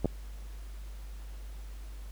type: clicks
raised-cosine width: 2 ms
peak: -15 dBFS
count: 2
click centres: 0.046 / 0.057 s
effects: added 50 Hz sine -40 dBFS peak until 2.11 s + pink hiss -57 dBFS RMS until 2.11 s